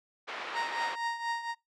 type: band-pass noise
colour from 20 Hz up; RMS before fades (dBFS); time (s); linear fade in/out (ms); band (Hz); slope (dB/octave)
white; -39; 0.27-0.96; 20; 530 to 2000; 12
type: tone with tremolo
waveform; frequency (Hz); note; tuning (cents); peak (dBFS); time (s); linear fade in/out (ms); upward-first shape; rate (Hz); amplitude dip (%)
30% pulse; 932.3; A#5; 0; -26; 0.53-1.55; 50; triangle; 4.2; 75
effects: noise-tail reverb RT60 0.2 s tail -25 dB re dry + low-pass 5000 Hz 12 dB/octave